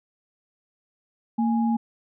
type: tone pair together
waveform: sine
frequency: 229.3 / 830.6 Hz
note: A#3 / G#5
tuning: -28 / 0 cents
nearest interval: octave + minor seventh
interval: 2228 cents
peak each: -20 / -29 dBFS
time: 1.38-1.77 s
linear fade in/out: 10 ms
effects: none